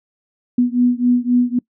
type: beating tone pair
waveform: sine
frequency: 243.8 / 247.6 Hz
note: B3 / B3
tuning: -22 / +5 cents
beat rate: 3.8 Hz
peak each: -15 / -16 dBFS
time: 0.58-1.59 s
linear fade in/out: 5 ms
effects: noise-tail reverb RT60 0.1 s tail -24 dB re dry